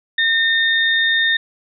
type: tone pair together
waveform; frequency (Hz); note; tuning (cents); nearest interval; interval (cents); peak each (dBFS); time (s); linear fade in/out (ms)
sine; 1822 / 3661; A#6 / A#7; -40 / -32; octave; 1208; -15 / -18; 0.18-1.37; 5
effects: none